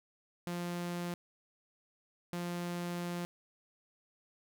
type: tone bursts at uneven times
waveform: sawtooth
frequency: 174.61 Hz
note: F3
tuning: in tune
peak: -32 dBFS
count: 2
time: 0.47-1.14 / 2.33-3.25 s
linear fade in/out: 0 ms
effects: none